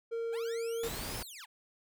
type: tone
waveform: triangle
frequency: 460.4 Hz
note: A#4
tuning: 22 cents flat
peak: -31 dBFS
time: 0.11-0.89 s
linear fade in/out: 20 ms
type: linear two-way sweep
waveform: 15% pulse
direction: up then down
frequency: 715 to 5360 to 715 Hz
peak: -39 dBFS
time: 0.32-1.46 s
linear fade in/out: 20 ms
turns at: 1.18 s
type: noise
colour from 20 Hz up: pink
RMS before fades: -40 dBFS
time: 0.83-1.23 s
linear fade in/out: 5 ms
effects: none